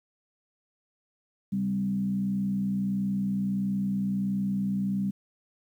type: tone with frequency modulation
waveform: sine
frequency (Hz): 196.1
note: G3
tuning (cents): +1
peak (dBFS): -25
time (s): 1.52-5.11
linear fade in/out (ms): 10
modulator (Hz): 61.5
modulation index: 0.51
effects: 10-bit